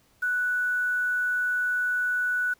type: tone with quantisation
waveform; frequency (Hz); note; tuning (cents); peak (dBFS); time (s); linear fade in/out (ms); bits
sine; 1480; F#6; 0; -23; 0.22-2.54; 10; 8
effects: pink hiss -63 dBFS RMS until 2.59 s